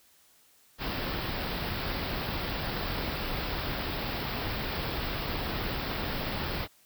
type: band-stop noise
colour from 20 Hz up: pink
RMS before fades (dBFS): -33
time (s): 0.78-6.68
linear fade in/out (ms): 50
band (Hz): 5200 to 14000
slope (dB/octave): 96
effects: white hiss -62 dBFS RMS until 6.85 s